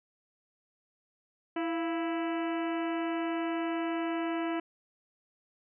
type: harmonic tone with a mistuned harmonic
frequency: 329.6 Hz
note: E4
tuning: in tune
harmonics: 1 / 2 / 3 / 4 / 5 / 6 / 7 / 8 / 9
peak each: -31 / -37 / -41 / -43 / -45 / -47 / -48 / -49 / -50 dBFS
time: 1.56-4.6 s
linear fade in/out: 5 ms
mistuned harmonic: 2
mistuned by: +65 cents
effects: none